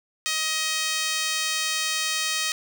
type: tone with high-pass filter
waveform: 5% pulse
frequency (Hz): 630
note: D#5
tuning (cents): +21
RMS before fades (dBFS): -26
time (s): 0.26-2.52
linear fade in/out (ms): 0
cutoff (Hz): 1600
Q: 0.96
effects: none

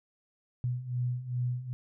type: beating tone pair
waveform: sine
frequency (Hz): 122.1 / 124.6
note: B2 / B2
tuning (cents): -19 / +16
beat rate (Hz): 2.5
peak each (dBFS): -35 / -31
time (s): 0.64-1.73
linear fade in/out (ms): 0
effects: none

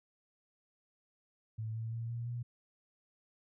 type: tone with pitch steps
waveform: sine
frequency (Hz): 110.4 / 112.78 / 115.22 / 117.71 / 120.25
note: A2 / A2 / A#2 / A#2 / B2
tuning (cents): +6 / +43 / -20 / +17 / -46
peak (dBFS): -36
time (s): 1.58-2.43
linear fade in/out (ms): 10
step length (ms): 170
effects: none

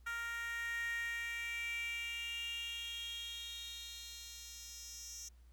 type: tone with high-pass filter sweep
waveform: 10% pulse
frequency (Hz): 466.2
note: A#4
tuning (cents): 0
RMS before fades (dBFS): -43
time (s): 0.06-5.29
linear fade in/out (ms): 10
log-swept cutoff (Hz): 1500 to 5700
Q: 6.4
effects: added 60 Hz sine -58 dBFS peak until 5.52 s + pink hiss -75 dBFS RMS until 5.52 s

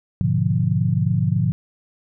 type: chord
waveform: sine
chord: G# diminished seventh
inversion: none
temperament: equal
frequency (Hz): 103.83 / 123.47 / 146.83 / 174.61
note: G#2 / B2 / D3 / F3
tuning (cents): 0 / 0 / 0 / 0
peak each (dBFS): -22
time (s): 0.21-1.52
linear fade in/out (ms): 0
effects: none

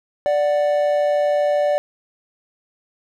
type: tone pair together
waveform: triangle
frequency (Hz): 587.3 / 740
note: D5 / F#5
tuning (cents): 0 / 0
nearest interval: major third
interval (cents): 400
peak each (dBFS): -14 / -22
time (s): 0.26-1.78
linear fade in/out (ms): 0
effects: none

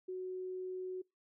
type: tone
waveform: sine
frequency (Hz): 370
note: F#4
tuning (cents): 0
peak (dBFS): -38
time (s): 0.08-1.02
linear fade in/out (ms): 10
effects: noise-tail reverb RT60 0.2 s tail -25 dB re dry

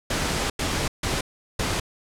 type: noise bursts at uneven times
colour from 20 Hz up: pink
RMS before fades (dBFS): -25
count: 4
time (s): 0.1-0.5 / 0.59-0.88 / 1.03-1.21 / 1.59-1.8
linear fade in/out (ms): 5
effects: low-pass 9000 Hz 12 dB/octave

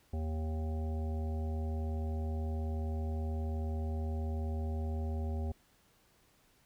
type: harmonic tone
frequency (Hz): 78.8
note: D#2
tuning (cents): +23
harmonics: 1 / 3 / 5 / 7 / 9 / 10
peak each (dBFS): -33 / -43 / -47 / -50 / -52 / -53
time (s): 0.13-5.52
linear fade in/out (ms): 5
effects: pink hiss -68 dBFS RMS until 6.65 s

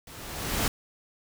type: noise with level ramp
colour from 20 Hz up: pink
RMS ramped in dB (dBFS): -46 to -25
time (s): 0.07-0.68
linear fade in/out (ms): 2
effects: none

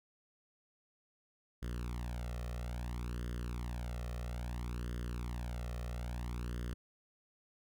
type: tone with flanger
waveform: sawtooth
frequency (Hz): 60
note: B1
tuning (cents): -49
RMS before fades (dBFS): -40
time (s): 1.62-6.74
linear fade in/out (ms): 10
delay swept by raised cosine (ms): 0.61 to 1.6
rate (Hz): 0.6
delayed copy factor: +0.75
effects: none

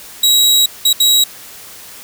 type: tone bursts at uneven times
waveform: sawtooth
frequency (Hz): 3854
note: B7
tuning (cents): -43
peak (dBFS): -5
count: 3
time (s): 0.23-0.66 / 0.85-0.93 / 1-1.24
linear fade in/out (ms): 5
effects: white hiss -35 dBFS RMS until 2.03 s

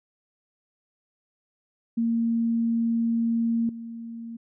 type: tone with level steps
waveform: sine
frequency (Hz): 230.5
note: A#3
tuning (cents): -19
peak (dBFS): -21 / -34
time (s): 1.97-4.37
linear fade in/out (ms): 10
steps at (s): 3.69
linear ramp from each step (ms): 2
effects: none

